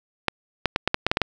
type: clicks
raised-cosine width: 0.3 ms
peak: -3 dBFS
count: 9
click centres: 0.283 / 0.657 / 0.761 / 0.876 / 0.944 / 1.066 / 1.115 / 1.171 / 1.217 s
effects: none